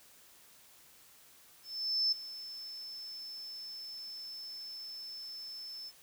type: tone with ADSR envelope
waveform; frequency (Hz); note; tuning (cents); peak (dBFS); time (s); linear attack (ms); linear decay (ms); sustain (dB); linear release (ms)
sine; 5274; E8; 0; -26; 1.63-5.92; 490; 10; -16; 46
effects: white hiss -60 dBFS RMS until 6.02 s